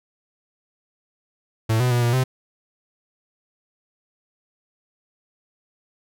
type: tone with pitch steps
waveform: 45% pulse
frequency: 111.3 / 125.2 / 121.2 / 119.2 / 129.2 Hz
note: A2 / B2 / B2 / A#2 / C3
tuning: +20 / +24 / -32 / +39 / -21 cents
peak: -17 dBFS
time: 1.69-2.24 s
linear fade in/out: 10 ms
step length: 110 ms
effects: none